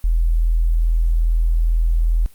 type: tone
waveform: sine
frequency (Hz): 41.2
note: E1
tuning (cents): 0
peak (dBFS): -13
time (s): 0.04-2.26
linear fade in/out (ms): 0
effects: white hiss -53 dBFS RMS until 2.34 s + Opus 24 kbps